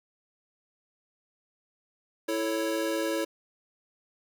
square chord, A major, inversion second, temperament equal, 329.6 / 440 / 554.4 Hz, E4 / A4 / C#5, 0 / 0 / 0 cents, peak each -31 / -35 / -32 dBFS, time 2.28-3.25 s, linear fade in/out 10 ms, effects 10-bit

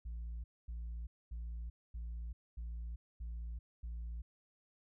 sine tone bursts, 57.5 Hz, A#1, 23 cents flat, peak -38 dBFS, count 7, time 0.05-4.22 s, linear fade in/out 10 ms, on 390 ms, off 240 ms, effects tanh soft clip ceiling -39 dBFS

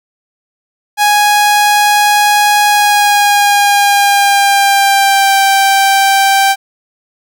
sawtooth tone with pitch glide, 830 to 783.4 Hz, G#5 to G5, -1 to -1 cents, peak -3 dBFS, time 0.97-6.56 s, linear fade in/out 50 ms, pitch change -100 cents, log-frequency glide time 2.66-5.4 s, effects none

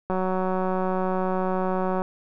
click train, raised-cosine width 1 ms, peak -13 dBFS, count 358, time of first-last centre 0.1-2.019 s, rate 186 Hz, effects none

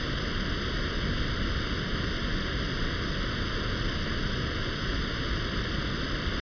pink noise with comb filter, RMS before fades -29 dBFS, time 0-6.4 s, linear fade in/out 0 ms, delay 0.61 ms, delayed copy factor +0.95, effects resampled to 11025 Hz

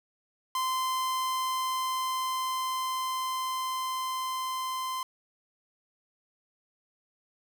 45% pulse tone with level ramp, 1036 Hz, C6, 17 cents flat, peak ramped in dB -27 to -31 dBFS, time 0.55-5.03 s, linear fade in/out 2 ms, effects none

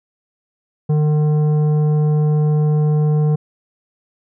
sine tone with tanh clipping, 151.2 Hz, D#3, 49 cents flat, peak -14 dBFS, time 0.89-3.36 s, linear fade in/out 10 ms, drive 10 dB, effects none

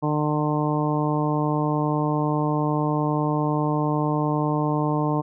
harmonic tone, 150.4 Hz, D3, 42 cents sharp, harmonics 1 / 2 / 3 / 4 / 5 / 6 / 7, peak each -24 / -25 / -30 / -31 / -32 / -30 / -31 dBFS, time 0.02-5.22 s, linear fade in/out 20 ms, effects none

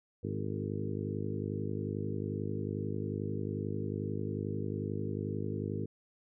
harmonic tone with a mistuned harmonic, 51.2 Hz, G#1, 24 cents flat, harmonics 2 / 3 / 4 / 5 / 6 / 7 / 8 / 9, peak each -38 / -40 / -41 / -42 / -43 / -43 / -44 / -45 dBFS, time 0.23-5.86 s, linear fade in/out 10 ms, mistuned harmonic 8, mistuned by +17 cents, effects none

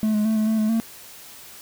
triangle tone with pitch steps, 216.4 / 211.2 / 220 / 215.8 / 220.5 / 215.4 / 225.9 Hz, A3 / G#3 / A3 / A3 / A3 / A3 / A3, -29 / +29 / 0 / -33 / +4 / -37 / +46 cents, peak -16 dBFS, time 0.03-0.8 s, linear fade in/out 0 ms, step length 110 ms, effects white hiss -43 dBFS RMS until 1.61 s

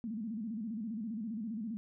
sine tone with vibrato, 220 Hz, A3, in tune, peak -36 dBFS, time 0.04-1.77 s, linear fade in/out 0 ms, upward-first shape square, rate 15 Hz, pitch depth 110 cents each way, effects none

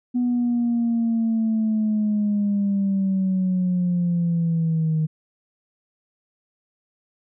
sine linear sweep, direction down, 246.9 to 155.5 Hz, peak -17 dBFS, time 0.14-5.07 s, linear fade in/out 20 ms, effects tanh soft clip ceiling -15 dBFS

